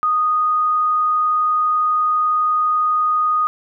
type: tone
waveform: sine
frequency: 1239 Hz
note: D#6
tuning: 8 cents flat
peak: -14 dBFS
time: 0.03-3.47 s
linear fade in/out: 0 ms
effects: none